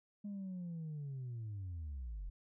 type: linear sweep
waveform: sine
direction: down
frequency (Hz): 207.6 to 41.2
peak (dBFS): -39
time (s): 0.24-2.3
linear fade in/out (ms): 10
effects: tanh soft clip ceiling -39 dBFS